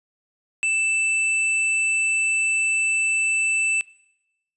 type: tone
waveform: square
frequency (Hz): 2647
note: E7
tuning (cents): +7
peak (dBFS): -20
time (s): 0.63-3.81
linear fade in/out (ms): 0
effects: noise-tail reverb RT60 0.9 s tail -22 dB re dry + resampled to 24000 Hz